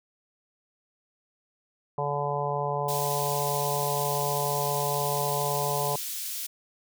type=harmonic tone; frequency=144.2 Hz; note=D3; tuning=31 cents flat; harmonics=1 / 3 / 4 / 5 / 6 / 7; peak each=-33 / -33 / -33 / -33 / -33 / -33 dBFS; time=1.98-5.96 s; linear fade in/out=2 ms
type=high-pass noise; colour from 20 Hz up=white; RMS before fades=-34 dBFS; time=2.88-6.47 s; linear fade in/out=10 ms; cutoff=3300 Hz; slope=12 dB/octave
effects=none